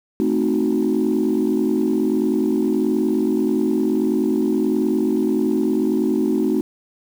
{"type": "chord", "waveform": "sine", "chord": "A diminished seventh", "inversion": "none", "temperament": "equal", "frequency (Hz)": [220, 261.6, 311.1, 370], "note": ["A3", "C4", "Eb4", "Gb4"], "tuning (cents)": [0, 0, 0, 0], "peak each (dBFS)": [-21, -21, -20, -21], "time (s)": [0.2, 6.61], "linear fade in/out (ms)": 0, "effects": ["tanh soft clip ceiling -10 dBFS", "7-bit"]}